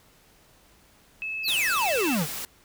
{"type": "tone with pitch glide", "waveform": "sine", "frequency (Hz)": [2600, 2661], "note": ["E7", "E7"], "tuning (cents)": [-24, 16], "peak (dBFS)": -29, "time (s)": [1.22, 2.15], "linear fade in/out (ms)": 0, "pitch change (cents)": 40, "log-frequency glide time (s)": [1.67, 2]}
{"type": "exponential sweep", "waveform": "square", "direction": "down", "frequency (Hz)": [5050, 136.3], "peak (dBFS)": -24, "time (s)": [1.43, 2.27], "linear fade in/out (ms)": 50}
{"type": "noise", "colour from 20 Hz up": "white", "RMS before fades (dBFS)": -34, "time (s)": [1.48, 2.45], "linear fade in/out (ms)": 0}
{"effects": ["pink hiss -58 dBFS RMS until 2.64 s"]}